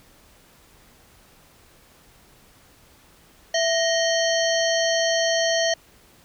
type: harmonic tone with a mistuned harmonic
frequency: 622.3 Hz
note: D#5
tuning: in tune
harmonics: 1 / 3 / 5 / 7 / 9 / 10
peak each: -21 / -26 / -28 / -29 / -31 / -31 dBFS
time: 3.54-5.74 s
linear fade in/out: 5 ms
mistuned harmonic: 1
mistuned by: +110 cents
effects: pink hiss -54 dBFS RMS until 6.24 s